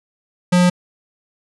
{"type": "tone", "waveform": "square", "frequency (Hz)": 178.7, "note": "F3", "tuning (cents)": 40, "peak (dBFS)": -11, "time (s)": [0.52, 0.7], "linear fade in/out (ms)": 10, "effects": ["resampled to 24000 Hz"]}